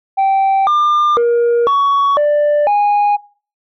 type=tone with pitch steps; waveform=sine; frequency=778 / 1199 / 473 / 1121 / 590 / 823 Hz; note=G5 / D6 / A#4 / C#6 / D5 / G#5; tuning=-13 / +36 / +25 / +19 / +8 / -16 cents; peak=-7 dBFS; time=0.17-3.17 s; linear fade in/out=20 ms; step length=500 ms; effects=noise-tail reverb RT60 0.4 s tail -23 dB re dry + tanh soft clip ceiling -9 dBFS